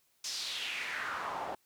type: noise with band-pass filter sweep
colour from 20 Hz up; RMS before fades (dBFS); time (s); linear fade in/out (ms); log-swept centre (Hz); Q
pink; -38; 0.24-1.55; 5; 5700 to 680; 3
effects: white hiss -72 dBFS RMS until 1.65 s